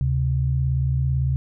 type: tone pair together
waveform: sine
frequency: 74.03 / 131.9 Hz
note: D2 / C3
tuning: +14 / +14 cents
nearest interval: minor seventh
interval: 1000 cents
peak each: -23 / -20 dBFS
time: 0.01-1.36 s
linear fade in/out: 0 ms
effects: none